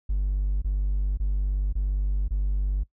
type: tone bursts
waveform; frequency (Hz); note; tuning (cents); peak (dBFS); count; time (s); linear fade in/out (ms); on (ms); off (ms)
triangle; 49; G1; 0; -19; 5; 0.09-2.836; 10; 530; 24
effects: noise-tail reverb RT60 0.1 s tail -21 dB re dry + tanh soft clip ceiling -17 dBFS